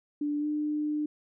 sine tone with pitch glide, 293.7 to 299.9 Hz, D4 to D4, 0 to +36 cents, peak -27 dBFS, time 0.21-1.06 s, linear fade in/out 5 ms, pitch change +36 cents, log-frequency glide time 0.39-0.46 s, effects none

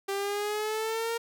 sawtooth exponential sweep, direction up, 392 to 465.6 Hz, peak -25 dBFS, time 0.08-1.18 s, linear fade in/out 10 ms, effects none

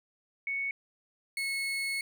sine / 35% pulse tone pair in turn, 2217 / 2190 Hz, C#7 / C#7, 0 / -22 cents, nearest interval unison, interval 22 cents, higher first, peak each -30 / -29 dBFS, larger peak second, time 0.47-0.71 / 1.37-2.01 s, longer second, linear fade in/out 2 ms, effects none

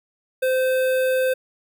square tone with notch filter, 517 Hz, C5, 21 cents flat, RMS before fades -20 dBFS, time 0.42-1.34 s, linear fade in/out 10 ms, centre 5800 Hz, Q 0.72, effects none

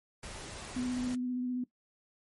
pink noise, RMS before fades -44 dBFS, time 0.23-1.15 s, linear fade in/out 2 ms
sine tone with vibrato, 249.6 Hz, B3, 19 cents sharp, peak -31 dBFS, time 0.76-1.64 s, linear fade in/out 5 ms, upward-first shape sine, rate 15 Hz, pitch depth 19 cents each way
effects noise-tail reverb RT60 0.1 s tail -17 dB re dry + MP3 48 kbps

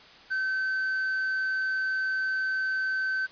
triangle tone with quantisation, 1537 Hz, G6, 35 cents flat, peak -24 dBFS, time 0.3-3.27 s, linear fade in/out 20 ms, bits 9, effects white hiss -51 dBFS RMS until 3.31 s + resampled to 11025 Hz

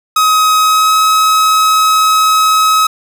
45% pulse tone with pitch glide, 1267 to 1278 Hz, D#6 to D#6, +31 to +46 cents, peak -7 dBFS, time 0.16-2.87 s, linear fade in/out 5 ms, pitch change +15 cents, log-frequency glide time 0.58-0.95 s, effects none

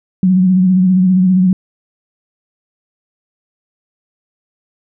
sine tone with vibrato, 185 Hz, F#3, in tune, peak -7 dBFS, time 0.23-1.53 s, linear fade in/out 2 ms, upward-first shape sine, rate 15 Hz, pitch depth 47 cents each way, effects none

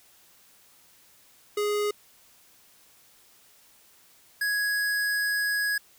square tone pair in turn, 415.3 / 1665.4 Hz, G#4 / G#6, 0 / +4 cents, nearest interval 2 octaves, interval 2404 cents, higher second, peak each -25 dBFS, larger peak neither, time 1.57-1.91 / 4.41-5.78 s, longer second, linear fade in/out 5 ms, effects white hiss -58 dBFS RMS until 5.98 s

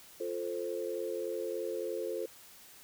sine chord, F major, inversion none, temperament equal, 349.2 / 440 / 523.3 Hz, F4 / A4 / C5, 0 / 0 / 0 cents, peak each -39 / -37 / -38 dBFS, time 0.2-2.26 s, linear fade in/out 5 ms, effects white hiss -55 dBFS RMS until 2.83 s

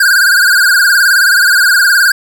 square tone with vibrato, 1523 Hz, F#6, 50 cents sharp, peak -6 dBFS, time 0-2.12 s, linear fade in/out 5 ms, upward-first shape sine, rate 19 Hz, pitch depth 110 cents each way, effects none

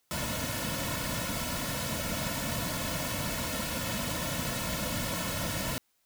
pink noise with comb filter, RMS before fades -33 dBFS, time 0.11-5.78 s, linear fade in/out 0 ms, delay 2.5 ms, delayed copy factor -0.85, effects white hiss -73 dBFS RMS until 6.05 s

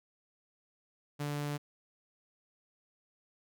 sawtooth tone, 146 Hz, D3, 10 cents flat, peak -30 dBFS, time 1.19-1.58 s, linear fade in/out 20 ms, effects none

